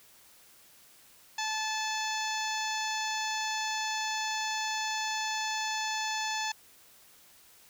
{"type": "harmonic tone with a mistuned harmonic", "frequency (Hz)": 870, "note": "A5", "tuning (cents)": -20, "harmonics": [1, 2, 3, 4, 5, 6, 7, 8], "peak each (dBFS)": [-34, -37, -39, -40, -41, -42, -42, -43], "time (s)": [1.38, 6.52], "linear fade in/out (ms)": 5, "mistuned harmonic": 7, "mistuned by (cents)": 31, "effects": ["white hiss -58 dBFS RMS until 7.69 s"]}